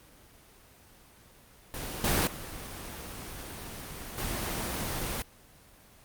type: noise with level steps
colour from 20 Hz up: pink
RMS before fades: -37 / -26 / -41 / -33 dBFS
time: 1.74-5.22 s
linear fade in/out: 0 ms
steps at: 2.04 / 2.27 / 4.18 s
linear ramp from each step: 2 ms
effects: pink hiss -56 dBFS RMS until 6.04 s + Opus 24 kbps